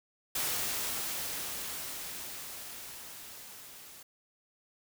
white noise with level ramp, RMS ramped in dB -32 to -51 dBFS, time 0.35-4.03 s, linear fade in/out 5 ms, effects none

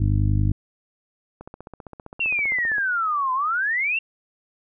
harmonic tone, 50.6 Hz, G#1, 44 cents flat, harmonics 1 / 2 / 3 / 4 / 5 / 6, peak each -22 / -19 / -28 / -32 / -33 / -32 dBFS, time 0-0.52 s, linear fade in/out 5 ms
click train, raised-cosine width 1 ms, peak -24 dBFS, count 22, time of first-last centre 1.41-2.783 s, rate 15.3 Hz
sine exponential two-way sweep, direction down then up, 2777 to 1008 to 2777 Hz, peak -20 dBFS, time 2.2-3.99 s, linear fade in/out 5 ms, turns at 3.33 s
effects none

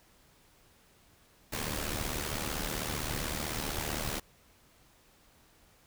pink noise with amplitude modulation, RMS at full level -32 dBFS, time 1.52-4.2 s, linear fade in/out 10 ms, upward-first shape sine, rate 75.6 Hz, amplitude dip 70%, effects pink hiss -63 dBFS RMS until 5.86 s

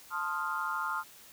sine chord, F dominant seventh, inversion first, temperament equal, 880 / 1046.5 / 1244.5 / 1396.9 Hz, A5 / C6 / Eb6 / F6, 0 / 0 / 0 / 0 cents, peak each -39 / -37 / -36 / -35 dBFS, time 0.1-1.04 s, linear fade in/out 50 ms, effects white hiss -54 dBFS RMS until 1.32 s

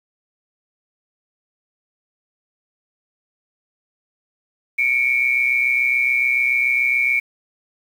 sine tone pair together, 2217 / 2344 Hz, C#7 / D7, 0 / -4 cents, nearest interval minor second, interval 96 cents, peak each -18 dBFS, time 4.78-7.2 s, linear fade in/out 10 ms, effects 7-bit

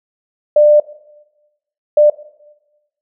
sine tone bursts at uneven times, 596 Hz, D5, 25 cents sharp, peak -5 dBFS, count 2, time 0.56-0.8 / 1.97-2.1 s, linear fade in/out 5 ms, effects noise-tail reverb RT60 1.0 s tail -17 dB re dry

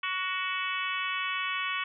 harmonic tone with a mistuned harmonic, 374.2 Hz, F#4, 20 cents sharp, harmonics 3 / 4 / 5 / 6 / 7 / 8 / 9, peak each -34 / -38 / -38 / -36 / -36 / -38 / -43 dBFS, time 0.03-1.84 s, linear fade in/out 5 ms, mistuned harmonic 4, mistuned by -31 cents, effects none

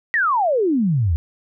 sine exponential sweep, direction down, 1950 to 73.42 Hz, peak -15 dBFS, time 0.14-1.16 s, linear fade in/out 0 ms, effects none

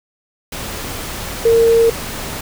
sine tone in noise, 459.1 Hz, A#4, 26 cents flat, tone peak -8 dBFS, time 1.45-1.9 s, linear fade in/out 5 ms, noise pink, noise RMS -26 dBFS, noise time 0.52-2.41 s, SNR +15 dB, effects none

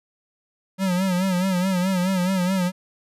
square tone with vibrato, 185 Hz, F#3, in tune, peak -20 dBFS, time 0.78-2.72 s, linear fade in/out 50 ms, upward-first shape sine, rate 4.7 Hz, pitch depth 80 cents each way, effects resampled to 32000 Hz

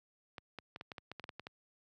clicks, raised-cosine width 0.3 ms, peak -28 dBFS, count 12, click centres 0.382 / 0.587 / 0.761 / 0.811 / 0.918 / 0.982 / 1.116 / 1.197 / 1.241 / 1.292 / 1.396 / 1.469 s, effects high-pass 80 Hz 12 dB/octave

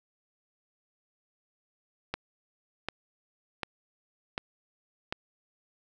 click train, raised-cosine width 0.3 ms, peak -15 dBFS, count 5, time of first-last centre 2.14-5.125 s, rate 1.34 Hz, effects none

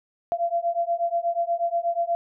sine beating tone pair, 680 / 688.3 Hz, F5 / F5, -46 / -25 cents, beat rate 8.3 Hz, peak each -25 dBFS, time 0.32-2.15 s, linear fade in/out 0 ms, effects none

